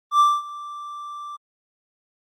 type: tone with ADSR envelope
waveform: triangle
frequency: 1174.7 Hz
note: D6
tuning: in tune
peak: -9 dBFS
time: 0.11-1.37 s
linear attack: 87 ms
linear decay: 220 ms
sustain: -21 dB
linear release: 18 ms
effects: Opus 32 kbps